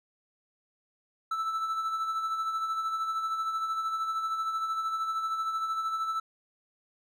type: tone with tremolo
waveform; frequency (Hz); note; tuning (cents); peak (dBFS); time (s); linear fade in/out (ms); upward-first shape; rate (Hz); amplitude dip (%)
triangle; 1318.5; E6; 0; -25; 1.31-6.2; 5; sine; 13; 45
effects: none